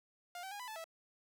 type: tone with pitch steps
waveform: sawtooth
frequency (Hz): 706 / 768 / 818 / 995 / 872 / 654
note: F5 / G5 / G#5 / B5 / A5 / E5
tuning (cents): +19 / -36 / -26 / +13 / -16 / -14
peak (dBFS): -40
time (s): 0.35-0.842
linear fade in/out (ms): 2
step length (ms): 82
effects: none